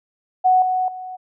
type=tone with level steps; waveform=sine; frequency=741 Hz; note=F#5; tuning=2 cents sharp; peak=-11 / -17 / -29 dBFS; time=0.44-1.17 s; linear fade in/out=20 ms; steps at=0.62 / 0.88 s; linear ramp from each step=2 ms; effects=none